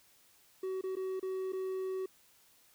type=tone with dropouts; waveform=triangle; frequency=377.3 Hz; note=F#4; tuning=34 cents sharp; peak=-32 dBFS; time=0.63-2.06 s; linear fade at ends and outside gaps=5 ms; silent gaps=0.812-0.837 / 0.955-0.967 / 1.197-1.227 / 1.523-1.531 s; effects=white hiss -65 dBFS RMS until 2.74 s